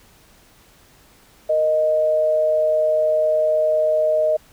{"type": "tone pair together", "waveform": "sine", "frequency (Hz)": [465.2, 621], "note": ["A#4", "D#5"], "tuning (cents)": [-4, -3], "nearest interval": "perfect fourth", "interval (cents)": 501, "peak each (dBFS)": [-26, -15], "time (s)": [1.49, 4.37], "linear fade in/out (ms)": 10, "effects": ["pink hiss -52 dBFS RMS until 4.52 s"]}